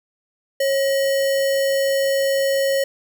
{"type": "tone with sample-and-hold", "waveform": "sine", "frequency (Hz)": 547, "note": "C#5", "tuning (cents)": -23, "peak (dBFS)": -16, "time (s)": [0.6, 2.84], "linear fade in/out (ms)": 5, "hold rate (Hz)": 2450, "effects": []}